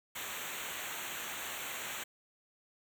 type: noise with comb filter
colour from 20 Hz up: pink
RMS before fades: -41 dBFS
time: 0.15-2.04 s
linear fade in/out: 10 ms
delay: 0.2 ms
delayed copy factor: -1
effects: none